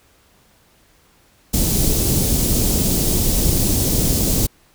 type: band-stop noise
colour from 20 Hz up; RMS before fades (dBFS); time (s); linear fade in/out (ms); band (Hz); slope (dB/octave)
pink; -17; 1.53-4.47; 10; 370 to 5900; 12
effects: pink hiss -55 dBFS RMS until 4.74 s